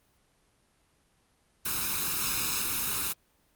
white noise with comb filter, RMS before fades -30 dBFS, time 1.65-3.13 s, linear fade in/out 10 ms, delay 0.77 ms, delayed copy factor +0.8, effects pink hiss -68 dBFS RMS until 3.55 s + Opus 24 kbps

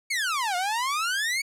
sawtooth exponential two-way sweep, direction down then up, 2271 to 698.5 to 2271 Hz, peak -21 dBFS, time 0.1-1.42 s, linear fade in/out 10 ms, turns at 0.56 s, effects low-pass 11000 Hz 12 dB/octave

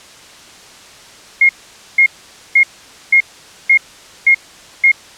sine tone bursts, 2144 Hz, C7, 42 cents sharp, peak -5 dBFS, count 7, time 1.41-4.917 s, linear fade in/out 5 ms, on 81 ms, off 490 ms, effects white hiss -39 dBFS RMS until 5.17 s + low-pass 7000 Hz 12 dB/octave

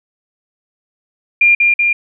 sine tone with echo, 2400 Hz, D7, 37 cents sharp, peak -6 dBFS, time 1.41-1.55 s, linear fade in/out 5 ms, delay 190 ms, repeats 2, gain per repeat -2 dB, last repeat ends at 1.93 s, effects none

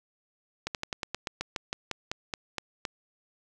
slowing click train, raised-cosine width 0.2 ms, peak -14 dBFS, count 15, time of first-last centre 0.67-2.852 s, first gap 78 ms, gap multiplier 1.1, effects none

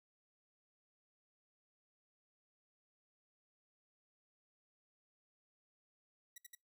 5% pulse tone bursts, 1938 Hz, B6, 33 cents flat, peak -40 dBFS, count 3, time 6.36-6.551 s, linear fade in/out 5 ms, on 21 ms, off 64 ms, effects noise-tail reverb RT60 0.2 s tail -26 dB re dry

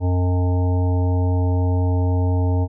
harmonic tone, 90.2 Hz, F#2, 44 cents flat, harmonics 1 / 3 / 5 / 7 / 9 / 10, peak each -16 / -26 / -30 / -33 / -35 / -36 dBFS, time 0-2.68 s, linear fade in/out 50 ms, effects none

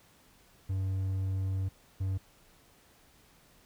triangle tone bursts at uneven times, 95.4 Hz, G2, 47 cents flat, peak -27 dBFS, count 2, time 0.69-1.69 / 2-2.18 s, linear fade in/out 10 ms, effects pink hiss -62 dBFS RMS until 3.65 s

